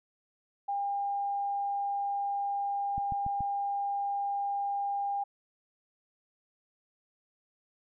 sine tone, 803 Hz, G5, 41 cents sharp, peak -29 dBFS, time 0.68-5.24 s, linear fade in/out 10 ms
click train, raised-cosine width 5 ms, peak -27 dBFS, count 4, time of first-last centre 2.98-3.407 s, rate 7.03 Hz
effects none

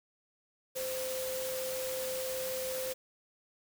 sine tone in noise, 518 Hz, C5, 17 cents flat, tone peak -35 dBFS, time 0.75-2.94 s, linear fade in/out 20 ms, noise white, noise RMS -40 dBFS, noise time 0.75-2.94 s, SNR +2 dB, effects none

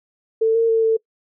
sine tone with pitch steps, 446.6 / 456.9 / 449.4 / 446.4 Hz, A4 / A#4 / A4 / A4, +26 / -35 / +37 / +25 cents, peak -13 dBFS, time 0.41-0.97 s, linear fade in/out 10 ms, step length 140 ms, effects noise-tail reverb RT60 0.1 s tail -24 dB re dry

